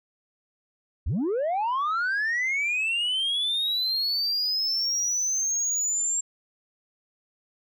sine linear sweep, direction up, 49 to 7459 Hz, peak -21 dBFS, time 1.06-6.21 s, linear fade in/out 10 ms, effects tanh soft clip ceiling -22 dBFS

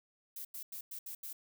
violet noise bursts at uneven times, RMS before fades -44 dBFS, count 6, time 0.36-0.45 / 0.54-0.63 / 0.72-0.81 / 0.91-0.99 / 1.06-1.15 / 1.23-1.33 s, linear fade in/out 5 ms, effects none

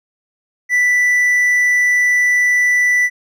triangle tone, 1975.5 Hz, B6, in tune, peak -9 dBFS, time 0.69-3.1 s, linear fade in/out 50 ms, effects none

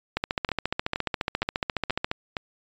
two click trains, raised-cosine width 0.3 ms, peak -12 / -9 dBFS, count 5 / 29, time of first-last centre 0.49-2.368 / 0.17-2.114 s, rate 2.13 / 14.4 Hz, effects resampled to 16000 Hz

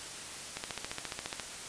click train, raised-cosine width 0.2 ms, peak -18 dBFS, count 13, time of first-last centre 0.57-1.398 s, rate 14.5 Hz, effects white hiss -43 dBFS RMS until 1.68 s + resampled to 22050 Hz

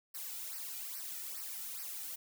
blue noise with flanger, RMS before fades -43 dBFS, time 0.14-2.16 s, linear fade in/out 10 ms, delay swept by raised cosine 0.28 to 1.88 ms, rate 2.4 Hz, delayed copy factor -0.9, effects none

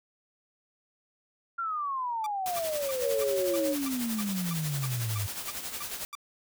sine exponential sweep, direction down, 1396.9 to 98 Hz, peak -29 dBFS, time 1.58-5.27 s, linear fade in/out 10 ms
sawtooth tone bursts, 1174.7 Hz, D6, in tune, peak -33 dBFS, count 13, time 2.24-6.152 s, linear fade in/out 2 ms, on 24 ms, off 300 ms
white noise with tremolo, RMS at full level -35 dBFS, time 2.46-6.05 s, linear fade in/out 0 ms, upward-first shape sine, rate 11 Hz, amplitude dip 55%
sine tone, 553 Hz, C#5, 4 cents flat, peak -27 dBFS, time 3-3.76 s, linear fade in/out 50 ms
effects none

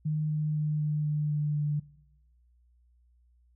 sine tone with pitch steps, 153.3 / 152.42 / 151.54 / 150.67 / 149.8 / 148.94 / 148.08 Hz, D#3 / D#3 / D#3 / D3 / D3 / D3 / D3, -25 / -35 / -45 / +45 / +35 / +25 / +15 cents, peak -26 dBFS, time 0.05-1.8 s, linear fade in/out 10 ms, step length 250 ms, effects noise-tail reverb RT60 0.9 s tail -21 dB re dry + added 60 Hz sine -61 dBFS peak until 3.55 s

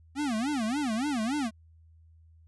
square tone with vibrato, 254.1 Hz, B3, 49 cents sharp, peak -28 dBFS, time 0.15-1.51 s, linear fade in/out 50 ms, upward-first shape sine, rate 3.5 Hz, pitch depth 290 cents each way, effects added 81 Hz sine -54 dBFS peak until 2.47 s + resampled to 24000 Hz

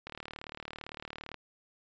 click train, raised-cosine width 0.3 ms, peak -25 dBFS, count 49, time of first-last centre 0.07-1.343 s, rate 37.7 Hz, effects resampled to 16000 Hz

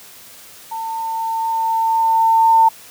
sine tone with level ramp, 901 Hz, A5, 41 cents sharp, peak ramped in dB -23 to -7 dBFS, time 0.71-2.69 s, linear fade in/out 10 ms, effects white hiss -41 dBFS RMS until 2.9 s + high-pass 60 Hz 12 dB/octave

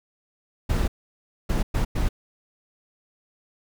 brown noise bursts at uneven times, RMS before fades -22 dBFS, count 4, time 0.69-0.88 / 1.49-1.63 / 1.74-1.85 / 1.95-2.09 s, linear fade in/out 10 ms, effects none

